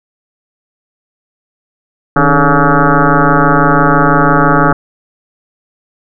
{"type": "tone with frequency modulation", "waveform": "sine", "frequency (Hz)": 563, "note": "C#5", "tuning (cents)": 27, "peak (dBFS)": -5, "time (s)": [2.16, 4.73], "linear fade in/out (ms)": 5, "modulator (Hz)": 144, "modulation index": 6.3, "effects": []}